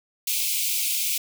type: high-pass noise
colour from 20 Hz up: white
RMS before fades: -25 dBFS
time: 0.27-1.18 s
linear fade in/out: 5 ms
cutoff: 2200 Hz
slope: 96 dB/octave
effects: none